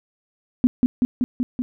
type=tone with echo; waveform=sine; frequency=248.3 Hz; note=B3; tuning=9 cents sharp; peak=-10 dBFS; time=0.64-0.67 s; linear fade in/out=0 ms; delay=190 ms; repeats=5; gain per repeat=-2 dB; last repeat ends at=1.62 s; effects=none